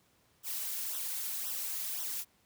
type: noise with flanger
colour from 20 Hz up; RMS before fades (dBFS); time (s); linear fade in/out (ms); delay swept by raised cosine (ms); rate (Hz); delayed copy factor
blue; -37; 0.43-2.25; 50; 0.43 to 3.53; 1.9; -0.8
effects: pink hiss -69 dBFS RMS until 2.45 s + high-pass 60 Hz 12 dB/octave